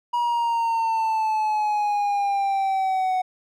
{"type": "exponential sweep", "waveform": "triangle", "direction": "down", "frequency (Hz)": [962, 740], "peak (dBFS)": -18, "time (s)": [0.13, 3.22], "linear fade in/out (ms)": 10, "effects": []}